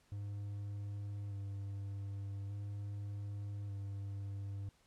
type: tone with vibrato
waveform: triangle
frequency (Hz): 100.5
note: G2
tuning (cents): +44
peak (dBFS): -38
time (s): 0.12-4.69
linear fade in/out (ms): 0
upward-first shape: square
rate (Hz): 0.42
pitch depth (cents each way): 18
effects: pink hiss -71 dBFS RMS until 4.86 s + low-pass 10000 Hz 12 dB/octave